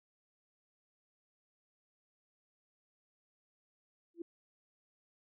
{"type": "tone with exponential growth", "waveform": "sine", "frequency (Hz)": 339.1, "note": "E4", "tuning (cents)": 49, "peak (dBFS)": -35, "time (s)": [4.14, 4.22], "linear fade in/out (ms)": 5, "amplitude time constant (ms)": 16, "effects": []}